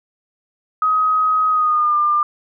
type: tone with pitch glide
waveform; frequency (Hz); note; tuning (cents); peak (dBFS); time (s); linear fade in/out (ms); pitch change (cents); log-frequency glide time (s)
sine; 1262 to 1198.1; D#6 to D6; +24 to +34; -13; 0.82-2.23; 2; -90; 1.49-1.96
effects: none